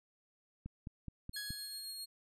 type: click train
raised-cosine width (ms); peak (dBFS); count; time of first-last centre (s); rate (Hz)
5; -31; 5; 0.66-1.506; 4.73
type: tone with tremolo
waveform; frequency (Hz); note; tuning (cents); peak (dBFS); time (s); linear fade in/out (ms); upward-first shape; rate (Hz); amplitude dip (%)
sawtooth; 4279; C8; +38; -39; 1.33-2.06; 20; sine; 7.6; 25
type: tone with exponential decay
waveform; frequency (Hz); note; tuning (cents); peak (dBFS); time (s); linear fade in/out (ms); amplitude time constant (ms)
sawtooth; 1668; G#6; +7; -37; 1.36-2.05; 5; 150
effects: resampled to 32000 Hz